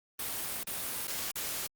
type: noise with dropouts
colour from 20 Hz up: white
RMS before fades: -36 dBFS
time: 0.19-1.67 s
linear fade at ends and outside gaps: 5 ms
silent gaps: 0.634-0.669 / 1.073-1.077 / 1.314-1.355 s
effects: Opus 32 kbps